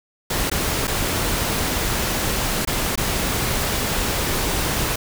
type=noise with dropouts; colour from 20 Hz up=pink; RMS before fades=-22 dBFS; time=0.3-4.96 s; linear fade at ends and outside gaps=5 ms; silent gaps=0.499-0.514 / 0.872-0.877 / 2.651-2.673 / 2.957-2.975 s; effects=none